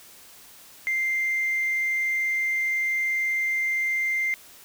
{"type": "tone", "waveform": "sine", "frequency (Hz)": 2093, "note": "C7", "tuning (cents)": 0, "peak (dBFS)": -21, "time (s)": [0.87, 4.34], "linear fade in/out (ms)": 0, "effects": ["tanh soft clip ceiling -19 dBFS", "white hiss -49 dBFS RMS until 4.64 s"]}